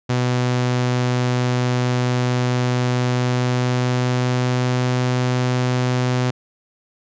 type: tone with pitch glide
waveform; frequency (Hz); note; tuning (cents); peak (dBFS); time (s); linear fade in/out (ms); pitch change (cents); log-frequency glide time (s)
sawtooth; 124.4 to 125.56; B2 to B2; +13 to +29; -13; 0.09-6.31; 10; +16; 3.06-4.92
effects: resampled to 16000 Hz

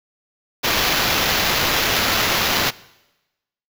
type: noise with sample-and-hold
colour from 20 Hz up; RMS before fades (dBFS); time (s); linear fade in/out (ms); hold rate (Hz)
blue; -19; 0.63-2.71; 20; 8820
effects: noise-tail reverb RT60 1.0 s tail -21 dB re dry

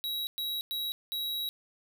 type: tone bursts at uneven times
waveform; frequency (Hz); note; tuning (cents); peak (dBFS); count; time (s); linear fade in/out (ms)
square; 3864; B7; -39; -32; 4; 0.04-0.27 / 0.38-0.61 / 0.71-0.92 / 1.12-1.49; 0
effects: none

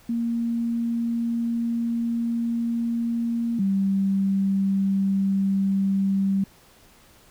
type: tone pair in turn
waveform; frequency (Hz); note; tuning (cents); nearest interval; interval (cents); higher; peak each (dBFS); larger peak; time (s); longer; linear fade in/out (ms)
sine; 233.1 / 195; A#3 / G3; 0 / -9; minor third; 309; first; -22 / -19; second; 0.09-3.59 / 3.59-6.44; first; 5
effects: pink hiss -54 dBFS RMS until 7.3 s

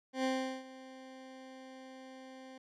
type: tone with ADSR envelope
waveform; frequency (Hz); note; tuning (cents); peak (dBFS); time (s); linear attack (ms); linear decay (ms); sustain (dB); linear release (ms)
20% pulse; 261.6; C4; 0; -25; 0.13-2.58; 110; 390; -19; 5
effects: low-pass 6000 Hz 12 dB/octave

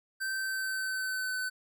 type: tone with pitch glide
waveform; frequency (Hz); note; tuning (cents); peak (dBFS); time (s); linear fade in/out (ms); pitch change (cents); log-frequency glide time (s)
square; 1553 to 1513.2; G6 to F#6; -17 to +38; -32; 0.2-1.5; 20; -45; 0.34-1.36
effects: none

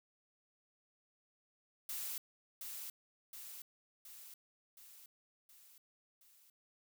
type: noise with echo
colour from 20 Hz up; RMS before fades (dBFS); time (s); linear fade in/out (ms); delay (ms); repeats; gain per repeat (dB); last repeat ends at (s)
blue; -42; 1.89-2.18; 2; 720; 6; -4; 6.5
effects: none

